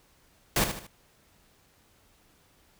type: noise with echo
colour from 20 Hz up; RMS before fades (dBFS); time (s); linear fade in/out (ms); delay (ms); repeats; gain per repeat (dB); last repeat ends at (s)
pink; -24; 0.56-0.64; 2; 76; 3; -8; 0.868
effects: pink hiss -63 dBFS RMS until 2.79 s